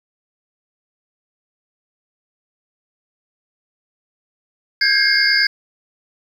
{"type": "tone cluster", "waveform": "sine", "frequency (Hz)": [1588, 1657, 2131, 4657, 5030], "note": ["G6", "G#6", "C7", "D8", "D#8"], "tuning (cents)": [22, -4, 31, -15, 18], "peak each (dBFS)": -19, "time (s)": [4.81, 5.47], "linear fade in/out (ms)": 5, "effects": ["7-bit"]}